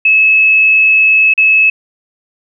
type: tone with dropouts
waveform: sine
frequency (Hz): 2591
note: E7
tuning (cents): -30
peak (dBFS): -5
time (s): 0.05-1.7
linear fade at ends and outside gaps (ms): 5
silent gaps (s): 1.338-1.377
effects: none